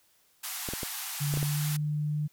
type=band-pass noise; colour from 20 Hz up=white; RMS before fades=-37 dBFS; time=0.43-1.77 s; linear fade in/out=10 ms; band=700 to 16000 Hz; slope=96 dB/octave
type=clicks; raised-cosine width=2 ms; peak=-22 dBFS; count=6; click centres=0.688 / 0.736 / 0.832 / 1.339 / 1.373 / 1.429 s
type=tone with pitch glide; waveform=sine; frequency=144.6 to 149.79 Hz; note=D3 to D3; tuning=-27 to +35 cents; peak=-27 dBFS; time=1.2-2.28 s; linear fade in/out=20 ms; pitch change=+62 cents; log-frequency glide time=1.35-1.66 s
effects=white hiss -66 dBFS RMS until 2.32 s